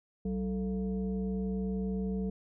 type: tone with frequency modulation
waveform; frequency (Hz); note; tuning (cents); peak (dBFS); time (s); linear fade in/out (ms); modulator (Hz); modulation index
sine; 190.7; G3; -47; -30; 0.25-2.3; 5; 251; 0.78
effects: none